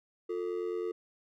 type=ring-modulated tone; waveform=triangle; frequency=400.2 Hz; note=G4; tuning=36 cents sharp; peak=-27 dBFS; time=0.29-0.92 s; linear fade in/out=10 ms; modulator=44.8 Hz; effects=none